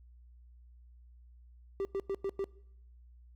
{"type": "tone bursts", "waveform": "triangle", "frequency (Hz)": 392, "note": "G4", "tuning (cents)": 0, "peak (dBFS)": -29, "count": 5, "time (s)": [1.8, 2.442], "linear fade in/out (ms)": 0, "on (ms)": 50, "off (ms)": 98, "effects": ["noise-tail reverb RT60 0.8 s tail -23 dB re dry", "added 60 Hz sine -54 dBFS peak until 3.35 s"]}